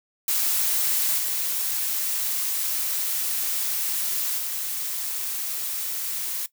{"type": "noise with level steps", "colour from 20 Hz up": "blue", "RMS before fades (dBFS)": [-23, -26, -29], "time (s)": [0.28, 6.46], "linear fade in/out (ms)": 2, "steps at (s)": [1.18, 4.38], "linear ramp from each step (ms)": 5, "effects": ["noise-tail reverb RT60 0.1 s tail -17 dB re dry"]}